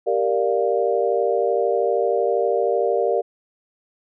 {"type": "chord", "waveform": "sine", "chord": "G minor seventh", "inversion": "none", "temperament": "equal with one note detuned", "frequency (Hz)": [392, 464.8, 587.3, 698.5], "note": ["G4", "Bb4", "D5", "F5"], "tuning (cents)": [0, -5, 0, 0], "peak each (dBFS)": [-23, -21, -23, -25], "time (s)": [0.06, 3.22], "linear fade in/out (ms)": 20, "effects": []}